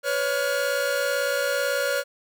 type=tone cluster; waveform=45% pulse; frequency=503 / 561 / 1422 Hz; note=B4 / C#5 / F6; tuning=+32 / +21 / +31 cents; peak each=-29 / -25 / -28 dBFS; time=0.03-2.04 s; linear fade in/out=50 ms; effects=none